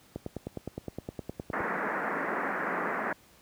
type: click train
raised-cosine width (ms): 2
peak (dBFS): -21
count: 15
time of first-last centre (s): 0.16-1.605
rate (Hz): 9.69
type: band-pass noise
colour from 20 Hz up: white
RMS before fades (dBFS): -32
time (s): 1.53-3.13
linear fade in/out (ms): 5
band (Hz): 170 to 1900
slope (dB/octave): 48
effects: pink hiss -59 dBFS RMS until 3.41 s + high-pass 60 Hz 12 dB/octave